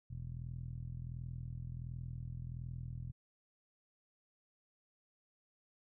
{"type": "tone with low-pass filter", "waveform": "10% pulse", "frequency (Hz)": 41.39, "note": "E1", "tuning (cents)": 8, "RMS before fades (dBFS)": -44, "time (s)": [0.1, 3.12], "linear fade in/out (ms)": 10, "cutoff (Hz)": 120, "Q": 3, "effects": []}